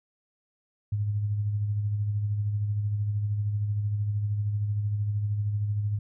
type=tone with tremolo; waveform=sine; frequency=103.83 Hz; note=G#2; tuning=in tune; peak=-23 dBFS; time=0.92-5.99 s; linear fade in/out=5 ms; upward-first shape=sine; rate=13 Hz; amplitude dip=40%; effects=none